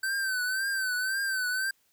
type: tone with vibrato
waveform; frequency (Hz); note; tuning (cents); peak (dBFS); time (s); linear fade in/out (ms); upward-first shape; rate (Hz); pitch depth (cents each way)
square; 1540; G6; -31; -28; 0.03-1.71; 5; triangle; 1.9; 81
effects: white hiss -69 dBFS RMS until 1.92 s